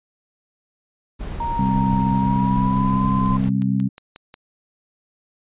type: noise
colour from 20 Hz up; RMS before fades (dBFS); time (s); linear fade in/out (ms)
brown; -28; 1.19-3.5; 20
type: tone with pitch glide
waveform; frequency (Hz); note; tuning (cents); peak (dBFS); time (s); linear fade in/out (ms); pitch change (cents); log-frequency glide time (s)
sine; 932.3 to 1028.5; A#5 to C6; 0 to -30; -22; 1.4-3.37; 5; +170; 2.12-3.08
type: harmonic tone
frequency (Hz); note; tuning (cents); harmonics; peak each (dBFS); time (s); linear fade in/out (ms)
65.41; C2; 0; 2 / 3 / 4; -22 / -19 / -25; 1.58-3.89; 20
type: click train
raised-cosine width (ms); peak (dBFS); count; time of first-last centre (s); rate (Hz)
0.2; -22; 7; 3.26-4.341; 5.55
effects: resampled to 8000 Hz